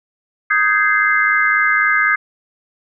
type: chord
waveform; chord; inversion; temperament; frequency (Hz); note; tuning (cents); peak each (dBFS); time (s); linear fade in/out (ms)
sine; Ab major seventh; second; just; 1245.9 / 1557.4 / 1661.2 / 2077; Eb6 / G6 / Ab6 / C7; +2 / -12 / 0 / -13; -18 / -18 / -17 / -17; 0.5-2.16; 10
effects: none